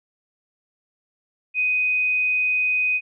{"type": "tone", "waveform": "sine", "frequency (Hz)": 2500, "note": "D#7", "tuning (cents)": 8, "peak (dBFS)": -18, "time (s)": [1.54, 3.01], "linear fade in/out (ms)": 50, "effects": []}